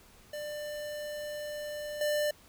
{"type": "tone with level steps", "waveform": "square", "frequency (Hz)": 595, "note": "D5", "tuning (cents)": 22, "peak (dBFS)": [-37, -28], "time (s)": [0.33, 2.31], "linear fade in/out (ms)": 5, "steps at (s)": 2.01, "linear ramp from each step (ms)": 2, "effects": ["pink hiss -58 dBFS RMS until 2.48 s"]}